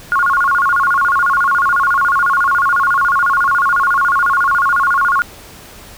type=tone with vibrato; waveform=sine; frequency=1251 Hz; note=D#6; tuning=9 cents sharp; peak=-10 dBFS; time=0.12-5.22 s; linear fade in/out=0 ms; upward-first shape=square; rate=14 Hz; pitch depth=230 cents each way; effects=pink hiss -37 dBFS RMS until 5.97 s